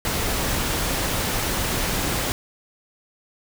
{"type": "noise", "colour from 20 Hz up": "pink", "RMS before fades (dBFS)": -24, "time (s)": [0.05, 2.32], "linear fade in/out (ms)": 0, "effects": []}